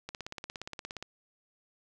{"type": "click train", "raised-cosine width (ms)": 0.2, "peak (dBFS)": -22, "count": 17, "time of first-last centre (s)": [0.09, 1.026], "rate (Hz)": 17.1, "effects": []}